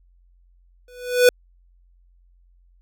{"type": "tone with exponential growth", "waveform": "square", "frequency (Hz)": 494.2, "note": "B4", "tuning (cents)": 1, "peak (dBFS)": -8, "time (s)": [0.88, 1.29], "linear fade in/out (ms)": 2, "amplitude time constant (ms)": 88, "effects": ["added 44 Hz sine -53 dBFS peak until 2.81 s"]}